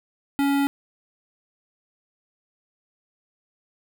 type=tone with notch filter; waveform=square; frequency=280 Hz; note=C#4; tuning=18 cents sharp; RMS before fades=-21 dBFS; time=0.39-0.67 s; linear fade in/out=0 ms; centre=5900 Hz; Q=0.94; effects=none